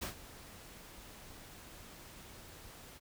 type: noise with ADSR envelope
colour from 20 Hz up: pink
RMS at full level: -38 dBFS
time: 0.01-3 s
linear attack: 16 ms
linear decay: 110 ms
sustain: -15 dB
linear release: 39 ms
effects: none